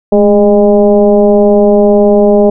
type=tone with frequency modulation; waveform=sine; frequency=411.1 Hz; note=G#4; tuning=18 cents flat; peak=-3 dBFS; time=0.12-2.5 s; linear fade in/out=5 ms; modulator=201 Hz; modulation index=1.3; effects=none